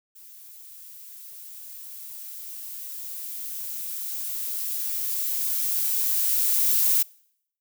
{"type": "noise with level ramp", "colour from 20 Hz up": "violet", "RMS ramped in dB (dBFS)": [-47, -20], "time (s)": [0.15, 7.03], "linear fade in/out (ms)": 10, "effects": ["noise-tail reverb RT60 0.7 s tail -25 dB re dry"]}